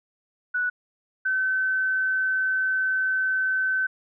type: tone pair in turn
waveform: sine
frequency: 1477 / 1528.2 Hz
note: F#6 / G6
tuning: -3 / -44 cents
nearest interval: minor second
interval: 59 cents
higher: second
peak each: -22 / -21 dBFS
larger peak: second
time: 0.54-0.7 / 1.25-3.87 s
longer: second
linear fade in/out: 10 ms
effects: none